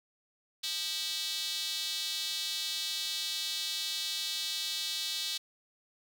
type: tone with high-pass filter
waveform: square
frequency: 175.8 Hz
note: F3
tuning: 12 cents sharp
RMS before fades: -35 dBFS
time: 0.63-5.38 s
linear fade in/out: 10 ms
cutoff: 3800 Hz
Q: 3.5
effects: none